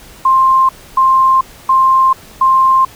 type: tone bursts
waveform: sine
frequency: 1054 Hz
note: C6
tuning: 12 cents sharp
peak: -6 dBFS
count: 4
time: 0.25-2.85 s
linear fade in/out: 5 ms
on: 440 ms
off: 280 ms
effects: pink hiss -38 dBFS RMS until 2.95 s